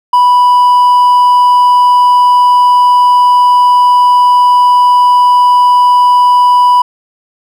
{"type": "tone with hard clipping", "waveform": "triangle", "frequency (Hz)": 986, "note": "B5", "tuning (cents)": -3, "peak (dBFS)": -4, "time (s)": [0.13, 6.82], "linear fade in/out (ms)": 5, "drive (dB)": 5, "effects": []}